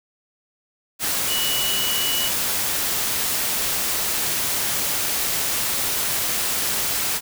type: tone in noise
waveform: sine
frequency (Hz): 2940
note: F#7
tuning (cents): -12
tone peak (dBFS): -24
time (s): 1.27-2.31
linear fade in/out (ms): 50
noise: white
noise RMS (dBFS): -23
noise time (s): 0.99-7.21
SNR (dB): -4
effects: none